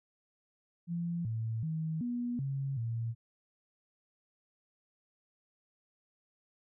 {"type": "tone with pitch steps", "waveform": "sine", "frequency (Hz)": [171, 112.3, 159.2, 241.9, 136.8, 115.1], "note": ["F3", "A2", "D#3", "B3", "C#3", "A#2"], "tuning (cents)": [-36, 36, 40, -36, -23, -22], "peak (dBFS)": -32, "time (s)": [0.87, 3.15], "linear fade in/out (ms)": 50, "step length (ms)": 380, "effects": []}